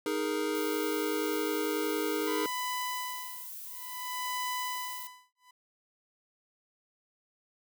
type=chord; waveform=square; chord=D# suspended fourth; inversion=none; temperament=equal; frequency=311.1 / 415.3 / 466.2 Hz; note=D#4 / G#4 / A#4; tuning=0 / 0 / 0 cents; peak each=-34 / -34 / -36 dBFS; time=0.06-2.46 s; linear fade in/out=2 ms
type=noise; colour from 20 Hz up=violet; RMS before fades=-43 dBFS; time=0.55-5.07 s; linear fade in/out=0 ms
type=tone with tremolo; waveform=sawtooth; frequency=999 Hz; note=B5; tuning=20 cents sharp; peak=-28 dBFS; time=2.27-5.51 s; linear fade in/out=5 ms; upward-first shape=sine; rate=0.57 Hz; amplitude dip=100%
effects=none